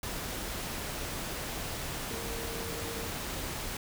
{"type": "tone in noise", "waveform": "sine", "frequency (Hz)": 460, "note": "A#4", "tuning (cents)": -23, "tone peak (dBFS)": -42, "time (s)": [2.11, 3.07], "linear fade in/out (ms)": 2, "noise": "pink", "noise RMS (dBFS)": -37, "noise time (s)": [0.03, 3.77], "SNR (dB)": -8, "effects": []}